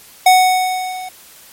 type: tone with level ramp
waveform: square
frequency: 741 Hz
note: F#5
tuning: 2 cents sharp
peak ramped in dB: -5 to -27 dBFS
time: 0.26-1.09 s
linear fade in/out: 5 ms
effects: white hiss -42 dBFS RMS until 1.52 s + MP3 64 kbps